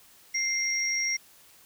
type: tone pair together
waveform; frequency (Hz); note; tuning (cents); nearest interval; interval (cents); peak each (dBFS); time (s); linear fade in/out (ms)
sine; 2104 / 5617; C7 / F8; +9 / +9; octave + perfect fourth; 1700; -28; 0.34-1.17; 10
effects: white hiss -56 dBFS RMS until 1.65 s